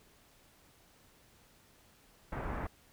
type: low-pass noise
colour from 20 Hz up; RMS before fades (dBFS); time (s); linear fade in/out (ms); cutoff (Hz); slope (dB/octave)
pink; -38; 2.32-2.67; 5; 1800; 24
effects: pink hiss -64 dBFS RMS until 2.92 s